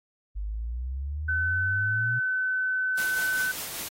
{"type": "exponential sweep", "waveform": "sine", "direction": "up", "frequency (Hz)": [49, 124.3], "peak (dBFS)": -29, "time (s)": [0.35, 2.2], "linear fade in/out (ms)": 20}
{"type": "tone", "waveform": "sine", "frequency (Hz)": 1516, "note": "F#6", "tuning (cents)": 42, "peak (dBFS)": -24, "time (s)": [1.28, 3.52], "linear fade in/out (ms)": 10}
{"type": "noise with tremolo", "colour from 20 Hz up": "white", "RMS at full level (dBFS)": -34, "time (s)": [2.97, 3.89], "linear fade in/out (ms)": 10, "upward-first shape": "triangle", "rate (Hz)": 5.1, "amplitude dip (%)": 35}
{"effects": ["AAC 48 kbps"]}